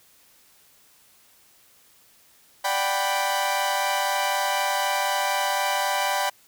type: chord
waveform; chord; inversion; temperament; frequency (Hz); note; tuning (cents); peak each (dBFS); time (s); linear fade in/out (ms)
sawtooth; G major seventh; second; equal; 587.3 / 740 / 784 / 987.8; D5 / F#5 / G5 / B5; 0 / 0 / 0 / 0; -26 / -28 / -22 / -23; 2.64-6.3; 10
effects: white hiss -57 dBFS RMS until 6.47 s